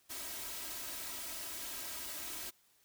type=noise with comb filter; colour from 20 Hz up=white; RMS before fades=-43 dBFS; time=0.09-2.51 s; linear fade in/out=20 ms; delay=3.1 ms; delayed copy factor=+0.7; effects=white hiss -70 dBFS RMS until 2.84 s